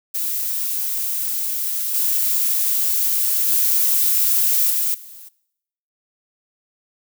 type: noise with level steps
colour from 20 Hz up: violet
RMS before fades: -23 / -19 / -17 / -20 / -40 dBFS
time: 0.14-5.29 s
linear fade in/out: 10 ms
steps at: 1.94 / 3.48 / 4.7 / 4.94 s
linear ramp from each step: 5 ms
effects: noise-tail reverb RT60 0.8 s tail -21 dB re dry